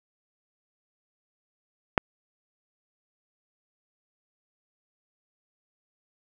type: click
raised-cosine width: 0.5 ms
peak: -3 dBFS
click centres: 1.978 s
effects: 7-bit